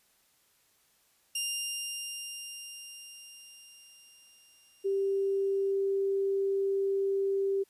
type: tone with exponential decay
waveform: 15% pulse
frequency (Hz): 2800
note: F7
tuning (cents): +4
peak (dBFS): -23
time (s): 1.35-5.72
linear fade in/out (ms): 5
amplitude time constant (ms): 950
type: tone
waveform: sine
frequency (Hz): 392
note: G4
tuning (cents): 0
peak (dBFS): -26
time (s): 4.84-7.64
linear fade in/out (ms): 20
effects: white hiss -68 dBFS RMS until 7.69 s + resampled to 32000 Hz